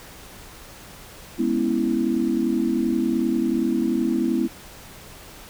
sine chord, C# minor seventh, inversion second, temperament equal, 207.7 / 246.9 / 277.2 / 329.6 Hz, G#3 / B3 / C#4 / E4, 0 / 0 / 0 / 0 cents, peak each -27 / -23 / -28 / -23 dBFS, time 1.38-4.48 s, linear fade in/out 20 ms, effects pink hiss -43 dBFS RMS until 5.49 s

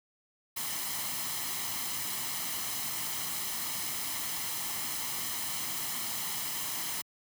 white noise with comb filter, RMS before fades -35 dBFS, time 0.56-7.02 s, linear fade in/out 10 ms, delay 0.98 ms, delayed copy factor +0.55, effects high-pass 100 Hz 12 dB/octave

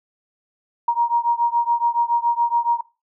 sine beating tone pair, 940 / 947.1 Hz, A#5 / A#5, +14 / +27 cents, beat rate 7.1 Hz, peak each -19 / -19 dBFS, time 0.88-2.81 s, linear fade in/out 5 ms, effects noise-tail reverb RT60 0.3 s tail -20 dB re dry

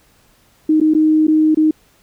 sine tone with dropouts, 311.1 Hz, D#4, in tune, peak -9 dBFS, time 0.69-1.71 s, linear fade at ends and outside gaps 5 ms, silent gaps 0.802-0.812 / 0.938-0.948 / 1.27-1.28 / 1.547-1.571 s, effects pink hiss -54 dBFS RMS until 2.02 s

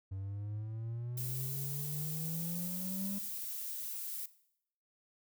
triangle exponential sweep, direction up, 95 to 201.8 Hz, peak -36 dBFS, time 0.11-3.19 s, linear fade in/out 10 ms
violet noise, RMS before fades -41 dBFS, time 1.17-4.26 s, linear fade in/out 5 ms
effects noise-tail reverb RT60 0.7 s tail -17 dB re dry

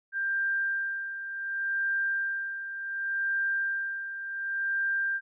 sine tone with tremolo, 1587 Hz, G6, 21 cents sharp, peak -25 dBFS, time 0.12-5.21 s, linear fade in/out 50 ms, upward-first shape sine, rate 0.68 Hz, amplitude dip 65%, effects none

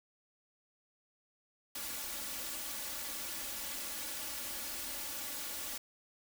white noise with comb filter, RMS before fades -41 dBFS, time 1.75-5.78 s, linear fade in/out 5 ms, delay 3.5 ms, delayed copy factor +0.85, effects none

